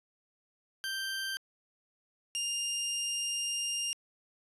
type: tone pair in turn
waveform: 20% pulse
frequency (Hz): 1568 / 2807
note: G6 / F7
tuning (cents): 0 / +8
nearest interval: minor seventh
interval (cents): 1008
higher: second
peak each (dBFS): -29 / -27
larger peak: second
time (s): 0.84-1.37 / 2.35-3.93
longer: second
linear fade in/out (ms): 0
effects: resampled to 32000 Hz